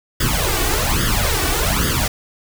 pink noise with flanger, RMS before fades -18 dBFS, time 0.2-2.08 s, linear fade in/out 5 ms, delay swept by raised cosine 0.6 to 2.7 ms, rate 1.2 Hz, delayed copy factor +0.8, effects none

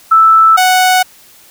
sine / sawtooth tone pair in turn, 1318.5 / 740 Hz, E6 / F#5, 0 / 0 cents, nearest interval minor seventh, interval 1000 cents, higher first, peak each -3 dBFS, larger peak neither, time 0.11-0.57 / 0.57-1.03 s, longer neither, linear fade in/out 10 ms, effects white hiss -42 dBFS RMS until 1.5 s

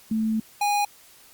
sine / square tone pair in turn, 220 / 821.5 Hz, A3 / G#5, 0 / -19 cents, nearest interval octave + major seventh, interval 2281 cents, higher second, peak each -21 / -21 dBFS, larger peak neither, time 0.11-0.4 / 0.61-0.85 s, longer first, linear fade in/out 5 ms, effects white hiss -52 dBFS RMS until 1.33 s + Opus 48 kbps

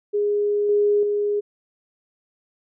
sine tone with level steps, 412.6 Hz, G#4, 11 cents flat, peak -18 / -15 / -19 dBFS, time 0.13-1.41 s, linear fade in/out 20 ms, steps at 0.69 / 1.03 s, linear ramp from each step 2 ms, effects none

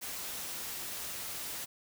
white noise, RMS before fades -40 dBFS, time 0.01-1.66 s, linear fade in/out 20 ms, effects none

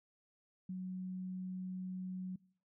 sine tone, 185 Hz, F#3, in tune, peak -39 dBFS, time 0.69-2.36 s, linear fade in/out 5 ms, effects noise-tail reverb RT60 0.6 s tail -24 dB re dry

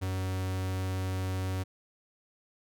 45% pulse tone, 93.8 Hz, F#2, 24 cents sharp, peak -30 dBFS, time 0.01-1.64 s, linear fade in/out 20 ms, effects none

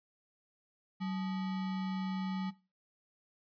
sine tone with sample-and-hold, 188.7 Hz, F#3, 34 cents sharp, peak -33 dBFS, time 1-2.51 s, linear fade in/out 20 ms, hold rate 1050 Hz, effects noise-tail reverb RT60 0.3 s tail -19 dB re dry + resampled to 11025 Hz

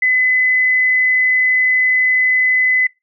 sine tone, 2017 Hz, B6, 36 cents sharp, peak -11 dBFS, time 0.02-2.87 s, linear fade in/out 5 ms, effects noise-tail reverb RT60 0.2 s tail -22 dB re dry

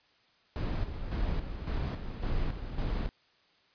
brown noise with tremolo, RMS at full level -31 dBFS, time 0.56-3.09 s, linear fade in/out 0 ms, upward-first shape square, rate 1.8 Hz, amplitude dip 55%, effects white hiss -66 dBFS RMS until 3.74 s + resampled to 11025 Hz

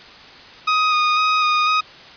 sawtooth tone with vibrato, 1244.5 Hz, D#6, in tune, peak -11 dBFS, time 0.67-1.81 s, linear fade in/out 10 ms, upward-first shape square, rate 2 Hz, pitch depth 15 cents each way, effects white hiss -41 dBFS RMS until 2.16 s + resampled to 11025 Hz

